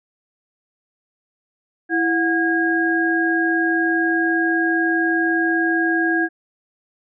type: tone cluster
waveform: sine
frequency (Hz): 331.2 / 729 / 1634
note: E4 / F#5 / G#6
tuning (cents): +8 / -26 / -29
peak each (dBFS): -19 / -26 / -19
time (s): 1.89-6.29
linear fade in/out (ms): 50
effects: none